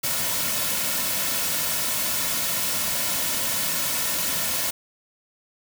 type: noise with comb filter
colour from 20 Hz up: white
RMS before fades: -25 dBFS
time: 0.03-4.71 s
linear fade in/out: 10 ms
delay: 2.5 ms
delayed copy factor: -0.55
effects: none